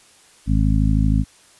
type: harmonic tone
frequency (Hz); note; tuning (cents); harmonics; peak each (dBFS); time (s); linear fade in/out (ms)
52.9; G#1; +33; 1 / 2 / 3 / 4 / 5; -17 / -20 / -22 / -23 / -24; 0.46-1.25; 50
effects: white hiss -51 dBFS RMS until 1.59 s + resampled to 24000 Hz